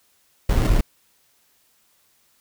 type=noise with sample-and-hold; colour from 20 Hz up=brown; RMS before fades=-17 dBFS; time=0.49-0.81 s; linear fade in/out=5 ms; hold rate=2450 Hz; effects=white hiss -62 dBFS RMS until 2.4 s